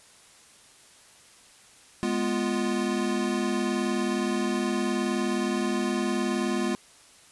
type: chord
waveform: square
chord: F diminished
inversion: first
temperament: equal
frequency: 207.7 / 246.9 / 349.2 Hz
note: Ab3 / Cb4 / F4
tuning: 0 / 0 / 0 cents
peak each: -30 dBFS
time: 2.03-6.75 s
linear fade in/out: 0 ms
effects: white hiss -54 dBFS RMS until 7.31 s + resampled to 24000 Hz